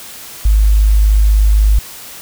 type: tone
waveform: sine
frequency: 51.91 Hz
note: G#1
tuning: in tune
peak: -6 dBFS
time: 0.45-1.79 s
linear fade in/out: 5 ms
effects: white hiss -32 dBFS RMS until 2.21 s